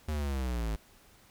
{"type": "linear sweep", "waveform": "square", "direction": "down", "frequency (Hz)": [77.78, 51.91], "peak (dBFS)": -31, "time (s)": [0.08, 0.76], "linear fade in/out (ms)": 5, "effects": ["pink hiss -60 dBFS RMS until 1.3 s"]}